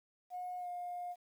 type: tone with pitch glide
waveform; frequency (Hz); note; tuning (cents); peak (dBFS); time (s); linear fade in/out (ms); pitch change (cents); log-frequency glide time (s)
sine; 723 to 710.6; F#5 to F5; -40 to +30; -38; 0.3-1.16; 50; -30; 0.58-0.68
effects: tanh soft clip ceiling -35 dBFS + 11-bit